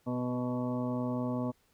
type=harmonic tone with a mistuned harmonic; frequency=124.2 Hz; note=B2; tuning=10 cents sharp; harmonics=1 / 2 / 3 / 4 / 5 / 7 / 8 / 9; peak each=-37 / -32 / -46 / -41 / -40 / -45 / -50 / -46 dBFS; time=0.06-1.52 s; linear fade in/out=20 ms; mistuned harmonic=3; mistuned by=+24 cents; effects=pink hiss -70 dBFS RMS until 1.73 s